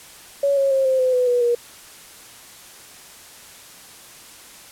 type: tone with pitch steps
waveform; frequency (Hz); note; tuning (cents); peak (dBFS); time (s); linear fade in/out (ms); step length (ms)
sine; 561 / 548.2 / 535.7 / 523.4 / 511.5 / 499.8 / 488.4 / 477.2; C#5 / C#5 / C5 / C5 / C5 / B4 / B4 / A#4; +21 / -19 / +41 / 0 / -39 / +21 / -19 / +41; -15; 0.43-1.55; 5; 140
effects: white hiss -43 dBFS RMS until 4.71 s + low-pass 12000 Hz 12 dB/octave